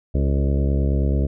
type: harmonic tone with a mistuned harmonic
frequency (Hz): 69.3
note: C#2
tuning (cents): 0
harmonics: 1 / 2 / 3 / 4 / 5 / 6 / 7 / 8 / 9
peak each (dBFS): -18 / -24 / -28 / -30 / -32 / -34 / -35 / -36 / -37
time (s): 0.14-1.27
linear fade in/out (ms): 10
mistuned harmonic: 6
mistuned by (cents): +22
effects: none

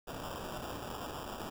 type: noise with sample-and-hold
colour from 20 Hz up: white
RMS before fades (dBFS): -42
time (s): 0.07-1.5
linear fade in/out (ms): 10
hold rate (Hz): 2100
effects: none

